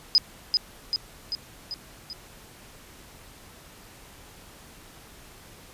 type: tone with echo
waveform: sine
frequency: 5000 Hz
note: D#8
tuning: 8 cents sharp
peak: -14 dBFS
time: 0.15-0.18 s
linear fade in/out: 0 ms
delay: 390 ms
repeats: 5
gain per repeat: -4 dB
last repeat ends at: 2.13 s
effects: pink hiss -49 dBFS RMS until 5.73 s + resampled to 32000 Hz